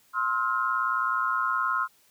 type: tone cluster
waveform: sine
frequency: 1054 / 1293 / 1412 Hz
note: C6 / E6 / F6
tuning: +12 / -34 / +19 cents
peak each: -28 dBFS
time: 0.13-1.88 s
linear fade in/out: 50 ms
effects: white hiss -62 dBFS RMS until 2.1 s